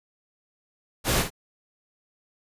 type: noise with echo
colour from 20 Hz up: pink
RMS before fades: -23 dBFS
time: 1.04-1.25 s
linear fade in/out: 50 ms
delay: 54 ms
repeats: 1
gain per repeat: -8 dB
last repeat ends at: 1.304 s
effects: resampled to 32000 Hz